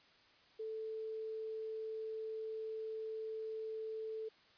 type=tone; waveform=sine; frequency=440 Hz; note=A4; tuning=in tune; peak=-40 dBFS; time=0.59-4.29 s; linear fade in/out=10 ms; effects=white hiss -66 dBFS RMS until 4.57 s + resampled to 11025 Hz